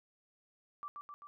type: tone with echo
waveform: sine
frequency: 1167 Hz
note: D6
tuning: 11 cents flat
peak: -40 dBFS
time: 0.83-0.88 s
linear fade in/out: 0 ms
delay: 130 ms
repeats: 3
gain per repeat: -3 dB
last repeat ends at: 1.27 s
effects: none